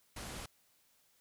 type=low-pass noise; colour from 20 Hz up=pink; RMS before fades=-45 dBFS; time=0.16-0.46 s; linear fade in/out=5 ms; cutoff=12000 Hz; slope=96 dB/octave; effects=white hiss -71 dBFS RMS until 1.2 s